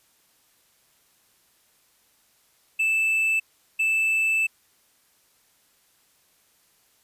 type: tone bursts at uneven times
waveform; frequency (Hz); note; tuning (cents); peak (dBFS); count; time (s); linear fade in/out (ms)
triangle; 2637; E7; 0; -18; 2; 2.79-3.4 / 3.79-4.47; 10
effects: white hiss -63 dBFS RMS until 7.03 s + resampled to 32000 Hz